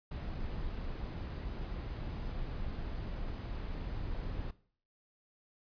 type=noise; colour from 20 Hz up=brown; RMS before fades=-39 dBFS; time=0.11-4.51 s; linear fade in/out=5 ms; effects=noise-tail reverb RT60 0.5 s tail -18 dB re dry + resampled to 11025 Hz